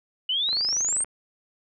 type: exponential sweep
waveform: sine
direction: up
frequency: 2909 to 8850 Hz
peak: -22 dBFS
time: 0.29-1.04 s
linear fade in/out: 5 ms
type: click train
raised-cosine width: 0.5 ms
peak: -25 dBFS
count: 15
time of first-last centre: 0.49-1.046 s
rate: 25.2 Hz
effects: none